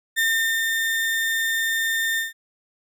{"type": "tone with ADSR envelope", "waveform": "35% pulse", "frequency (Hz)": 1811, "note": "A6", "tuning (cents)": 49, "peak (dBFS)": -16, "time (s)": [0.16, 2.33], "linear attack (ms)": 28, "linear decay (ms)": 410, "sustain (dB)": -3, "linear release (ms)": 150, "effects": []}